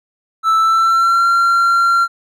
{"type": "tone with pitch glide", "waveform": "triangle", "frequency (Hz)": [1318.5, 1374.5], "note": ["E6", "F6"], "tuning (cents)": [0, -28], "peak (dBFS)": -8, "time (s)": [0.43, 2.08], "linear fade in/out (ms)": 50, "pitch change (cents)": 72, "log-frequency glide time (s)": [0.58, 1.27], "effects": []}